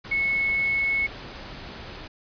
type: tone in noise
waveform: sine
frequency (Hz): 2196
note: C#7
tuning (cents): -17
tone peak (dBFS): -21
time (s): 0.11-1.07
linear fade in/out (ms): 10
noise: pink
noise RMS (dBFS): -39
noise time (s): 0.04-2.08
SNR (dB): +15
effects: resampled to 11025 Hz